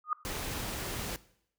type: tone with exponential growth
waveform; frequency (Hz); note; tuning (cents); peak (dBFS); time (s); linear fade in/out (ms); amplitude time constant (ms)
sine; 1233; D#6; -16; -23; 0.04-0.13; 2; 19
type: noise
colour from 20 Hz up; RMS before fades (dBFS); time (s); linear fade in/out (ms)
pink; -37; 0.25-1.16; 0
effects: noise-tail reverb RT60 0.7 s tail -19 dB re dry